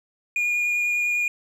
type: tone with vibrato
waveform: triangle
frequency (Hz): 2433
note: D#7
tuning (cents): -39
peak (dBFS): -19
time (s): 0.36-1.28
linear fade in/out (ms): 2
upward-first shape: sine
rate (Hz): 10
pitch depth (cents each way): 9
effects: none